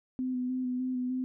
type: tone with vibrato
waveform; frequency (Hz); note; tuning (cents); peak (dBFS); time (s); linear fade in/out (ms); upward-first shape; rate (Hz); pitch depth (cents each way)
sine; 253.4; B3; +45; -29; 0.19-1.24; 0; square; 3.3; 19
effects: none